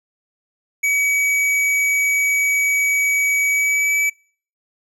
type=tone with pitch glide; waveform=square; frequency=2272 to 2297 Hz; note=C#7 to D7; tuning=+42 to -39 cents; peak=-16 dBFS; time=0.83-4.1 s; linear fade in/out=10 ms; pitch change=+19 cents; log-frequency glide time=3.49-3.95 s; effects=noise-tail reverb RT60 0.5 s tail -26 dB re dry + low-pass 12000 Hz 12 dB/octave